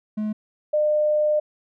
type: tone pair in turn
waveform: triangle / sine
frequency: 213.4 / 603.6 Hz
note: G#3 / D5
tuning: +47 / +47 cents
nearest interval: octave + tritone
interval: 1800 cents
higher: second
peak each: -21 / -17 dBFS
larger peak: second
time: 0.17-0.33 / 0.73-1.4 s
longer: second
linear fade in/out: 10 ms
effects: none